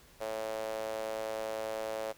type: tone with high-pass filter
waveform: sawtooth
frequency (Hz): 110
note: A2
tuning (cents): 0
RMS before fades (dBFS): -37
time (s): 0.2-2.13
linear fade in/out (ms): 20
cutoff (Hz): 560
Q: 4.6
effects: pink hiss -59 dBFS RMS until 2.17 s